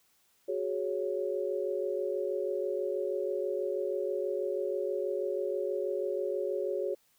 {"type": "chord", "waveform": "sine", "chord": "F# suspended second", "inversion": "none", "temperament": "just", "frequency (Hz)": [370, 416.2, 555], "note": ["F#4", "G#4", "C#5"], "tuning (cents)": [0, 4, 2], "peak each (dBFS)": -34, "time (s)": [0.48, 6.95], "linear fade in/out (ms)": 10, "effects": ["white hiss -69 dBFS RMS until 7.18 s"]}